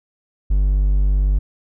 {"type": "tone", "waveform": "triangle", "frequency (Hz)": 49, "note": "G1", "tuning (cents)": 0, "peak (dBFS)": -11, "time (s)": [0.5, 1.39], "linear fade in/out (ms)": 10, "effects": []}